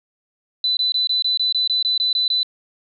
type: tone bursts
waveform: sine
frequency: 4000 Hz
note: B7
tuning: 21 cents sharp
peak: -16 dBFS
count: 12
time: 0.64-2.431 s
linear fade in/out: 2 ms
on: 130 ms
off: 21 ms
effects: none